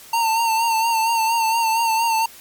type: tone with vibrato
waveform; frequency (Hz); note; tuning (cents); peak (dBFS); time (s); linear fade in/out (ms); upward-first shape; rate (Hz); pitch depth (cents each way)
square; 907; A#5; -48; -17; 0.13-2.26; 5; sine; 4.3; 42
effects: white hiss -43 dBFS RMS until 2.4 s + MP3 96 kbps